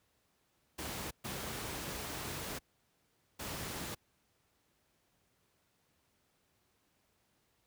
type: noise bursts at uneven times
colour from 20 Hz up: pink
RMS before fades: -41 dBFS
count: 3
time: 0.78-1.11 / 1.24-2.59 / 3.39-3.95 s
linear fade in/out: 10 ms
effects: pink hiss -75 dBFS RMS until 7.66 s + high-pass 60 Hz 12 dB/octave